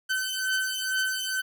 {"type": "beating tone pair", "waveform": "sawtooth", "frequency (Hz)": [1527, 1529.2], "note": ["G6", "G6"], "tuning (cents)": [-46, -43], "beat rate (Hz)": 2.2, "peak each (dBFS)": [-25, -26], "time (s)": [0.09, 1.42], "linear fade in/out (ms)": 20, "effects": []}